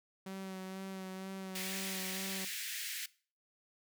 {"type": "tone with vibrato", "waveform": "sawtooth", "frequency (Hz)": 190, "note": "F#3", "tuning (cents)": 46, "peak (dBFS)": -38, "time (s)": [0.26, 2.45], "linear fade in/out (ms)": 5, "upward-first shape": "sine", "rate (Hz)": 2.1, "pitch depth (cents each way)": 21}
{"type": "high-pass noise", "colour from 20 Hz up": "pink", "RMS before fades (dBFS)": -41, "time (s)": [1.55, 3.06], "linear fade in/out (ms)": 5, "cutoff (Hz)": 1700, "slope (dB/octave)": 48}
{"effects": ["noise-tail reverb RT60 0.4 s tail -20 dB re dry"]}